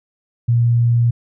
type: tone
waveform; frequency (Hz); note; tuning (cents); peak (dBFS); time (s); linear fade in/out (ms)
sine; 118.4; A#2; +27; -11; 0.48-1.11; 10
effects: none